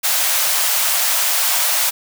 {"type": "high-pass noise", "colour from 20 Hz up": "white", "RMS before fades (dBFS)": -17, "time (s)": [0.03, 1.91], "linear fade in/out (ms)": 20, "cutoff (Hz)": 560, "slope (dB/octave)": 48, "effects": []}